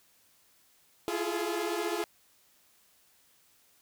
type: tone cluster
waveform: sawtooth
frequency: 333.3 / 347.4 / 417.8 / 432.9 Hz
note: E4 / F4 / G#4 / A4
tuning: +19 / -9 / +10 / -28 cents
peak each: -34 / -30 / -31 / -35 dBFS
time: 1.08-2.04 s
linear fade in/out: 0 ms
effects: white hiss -65 dBFS RMS until 3.81 s